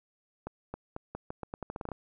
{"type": "accelerating click train", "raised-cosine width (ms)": 1, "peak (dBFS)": -23, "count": 14, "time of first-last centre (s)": [0.47, 1.917], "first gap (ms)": 270, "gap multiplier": 0.83, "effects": []}